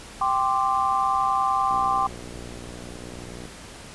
sine chord, G suspended fourth, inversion none, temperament just, 784 / 1045.3 / 1176 Hz, G5 / C6 / D6, 0 / -2 / +2 cents, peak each -24 dBFS, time 0.21-2.07 s, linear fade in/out 5 ms
click train, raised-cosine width 2 ms, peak -26 dBFS, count 106, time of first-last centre 1.71-3.454 s, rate 60.2 Hz
effects pink hiss -42 dBFS RMS until 3.94 s + resampled to 24000 Hz

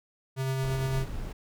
square tone with tremolo, 132.8 Hz, C3, 26 cents sharp, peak -27 dBFS, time 0.36-1.06 s, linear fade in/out 50 ms, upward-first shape sine, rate 8.8 Hz, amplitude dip 25%
brown noise, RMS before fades -35 dBFS, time 0.63-1.33 s, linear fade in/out 10 ms
effects none

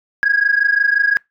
sine tone pair together, 1635.5 / 1661.2 Hz, G#6 / G#6, -27 / 0 cents, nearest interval unison, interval 27 cents, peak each -14 dBFS, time 0.23-1.17 s, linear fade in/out 0 ms, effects noise-tail reverb RT60 0.2 s tail -26 dB re dry + tanh soft clip ceiling -6 dBFS

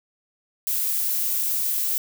violet noise, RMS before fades -24 dBFS, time 0.67-1.98 s, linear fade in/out 0 ms, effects none

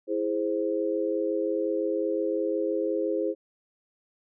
sine chord, E augmented, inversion none, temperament equal, 329.6 / 415.3 / 523.3 Hz, E4 / G#4 / B#4, 0 / 0 / 0 cents, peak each -29 dBFS, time 0.07-3.35 s, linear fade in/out 50 ms, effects none

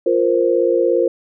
sine chord, F suspended fourth, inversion none, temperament equal, 349.2 / 466.2 / 523.3 Hz, F4 / Bb4 / C5, 0 / 0 / 0 cents, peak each -17 dBFS, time 0.06-1.08 s, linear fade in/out 5 ms, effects none

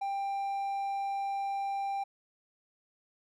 triangle tone, 791 Hz, G5, 15 cents sharp, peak -29 dBFS, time 0.01-2.04 s, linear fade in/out 10 ms, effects none

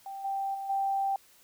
sine tone with level steps, 784 Hz, G5, in tune, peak -37 / -29 / -34 / -26 dBFS, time 0.06-1.16 s, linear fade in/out 2 ms, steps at 0.24 / 0.54 / 0.69 s, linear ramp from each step 10 ms, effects white hiss -60 dBFS RMS until 1.43 s

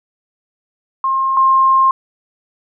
sine tone pair in turn, 1066 / 1062.2 Hz, C6 / C6, +32 / +26 cents, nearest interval unison, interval 6 cents, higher first, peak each -13 / -8 dBFS, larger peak second, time 1.04-1.37 / 1.37-1.91 s, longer second, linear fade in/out 2 ms, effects none

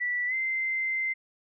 sine tone with pitch glide, 1961 to 2078 Hz, B6 to C7, -13 to -12 cents, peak -26 dBFS, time 0-1.14 s, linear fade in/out 20 ms, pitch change +101 cents, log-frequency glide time 0.27-0.34 s, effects none

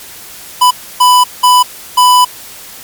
square tone bursts at uneven times, 995 Hz, B5, 13 cents sharp, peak -4 dBFS, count 4, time 0.61-0.71 / 1-1.24 / 1.43-1.63 / 1.97-2.25 s, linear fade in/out 10 ms, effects white hiss -31 dBFS RMS until 2.83 s + MP3 96 kbps

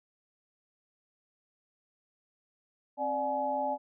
sine tone cluster, 266.1 / 589 / 741 / 846 Hz, C4 / D5 / F#5 / G#5, +29 / +5 / +2 / +32 cents, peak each -39 / -33 / -39 / -31 dBFS, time 2.97-3.78 s, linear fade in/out 50 ms, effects none

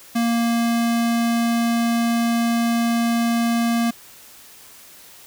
square tone, 233.1 Hz, A#3, in tune, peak -18 dBFS, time 0.15-3.91 s, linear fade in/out 10 ms, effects white hiss -45 dBFS RMS until 5.26 s

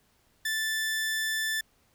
sawtooth tone, 1760 Hz, A6, in tune, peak -24 dBFS, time 0.45-1.61 s, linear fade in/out 5 ms, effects pink hiss -67 dBFS RMS until 1.94 s

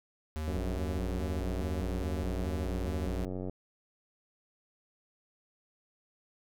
square tone with vibrato, 67.7 Hz, C#2, 40 cents flat, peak -34 dBFS, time 0.36-3.25 s, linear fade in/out 0 ms, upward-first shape square, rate 2.4 Hz, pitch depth 240 cents each way
click train, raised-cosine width 2 ms, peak -25 dBFS, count 280, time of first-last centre 0.48-3.496 s, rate 92.5 Hz
effects none

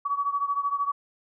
sine beating tone pair, 1131 / 1144 Hz, C#6 / D6, +34 / -46 cents, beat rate 13 Hz, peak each -26 / -29 dBFS, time 0.05-0.92 s, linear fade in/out 10 ms, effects none

